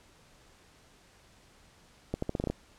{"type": "accelerating click train", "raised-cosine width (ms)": 2, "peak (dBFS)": -17, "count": 8, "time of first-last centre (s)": [2.14, 2.5], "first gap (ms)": 84, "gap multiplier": 0.83, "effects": ["pink hiss -60 dBFS RMS until 2.78 s", "low-pass 9000 Hz 12 dB/octave"]}